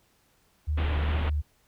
sine tone with vibrato, 75 Hz, D2, 37 cents sharp, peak -24 dBFS, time 0.67-1.42 s, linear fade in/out 20 ms, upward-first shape sine, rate 2.4 Hz, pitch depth 23 cents each way
pink low-pass noise, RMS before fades -34 dBFS, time 0.77-1.3 s, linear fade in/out 10 ms, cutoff 3400 Hz, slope 48 dB/octave
effects pink hiss -66 dBFS RMS until 1.67 s

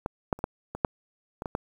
clicks, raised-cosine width 1 ms, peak -15 / -10 / -29 / -12 / -20 / -7 / -20 / -18 / -13 dBFS, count 9, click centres 0.061 / 0.328 / 0.39 / 0.441 / 0.75 / 0.848 / 1.421 / 1.458 / 1.551 s, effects 8-bit

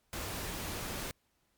pink noise, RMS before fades -39 dBFS, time 0.13-1.11 s, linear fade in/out 0 ms, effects pink hiss -75 dBFS RMS until 1.57 s + MP3 96 kbps

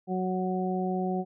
harmonic tone, 185 Hz, F#3, in tune, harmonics 1 / 2 / 3 / 4, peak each -29 / -32 / -39 / -33 dBFS, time 0.07-1.25 s, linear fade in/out 50 ms, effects none

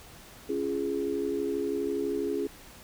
sine chord, Db major, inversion none, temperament equal with one note detuned, 277.2 / 343 / 415.3 Hz, Db4 / F4 / Ab4, 0 / -31 / 0 cents, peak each -33 / -33 / -30 dBFS, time 0.49-2.47 s, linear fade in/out 5 ms, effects pink hiss -50 dBFS RMS until 2.83 s

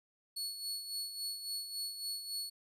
sawtooth tone with tremolo, 4395 Hz, C#8, 16 cents flat, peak -33 dBFS, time 0.36-2.5 s, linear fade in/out 10 ms, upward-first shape sine, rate 3.6 Hz, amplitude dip 60%, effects resampled to 32000 Hz

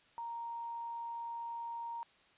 sine tone, 932.3 Hz, A#5, in tune, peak -39 dBFS, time 0.18-2.03 s, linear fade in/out 0 ms, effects white hiss -66 dBFS RMS until 2.37 s + resampled to 8000 Hz

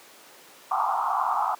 pink band-pass noise, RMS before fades -25 dBFS, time 0.71-1.55 s, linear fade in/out 5 ms, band 720 to 1300 Hz, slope 96 dB/octave, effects pink hiss -49 dBFS RMS until 1.59 s + high-pass 400 Hz 12 dB/octave

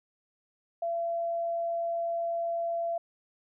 sine tone, 677 Hz, E5, 46 cents sharp, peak -28 dBFS, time 0.82-2.98 s, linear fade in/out 5 ms, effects none

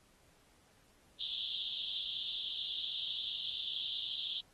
pink band-pass noise, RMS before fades -40 dBFS, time 1.2-4.41 s, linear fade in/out 5 ms, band 3100 to 3800 Hz, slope 96 dB/octave, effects pink hiss -68 dBFS RMS until 4.53 s + AAC 32 kbps

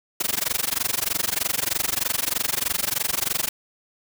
white noise with amplitude modulation, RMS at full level -21 dBFS, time 0.2-3.49 s, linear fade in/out 5 ms, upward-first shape sine, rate 23.2 Hz, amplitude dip 100%, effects none

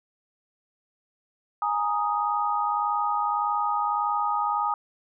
sine chord, Ab suspended second, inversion none, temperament equal, 830.6 / 932.3 / 1244.5 Hz, Ab5 / Bb5 / Eb6, 0 / 0 / 0 cents, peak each -27 / -29 / -26 dBFS, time 1.62-4.74 s, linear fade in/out 2 ms, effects none

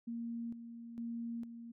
sine tone with tremolo, 233.1 Hz, A#3, in tune, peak -38 dBFS, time 0.07-1.72 s, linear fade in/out 10 ms, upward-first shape square, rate 1.1 Hz, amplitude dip 60%, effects none

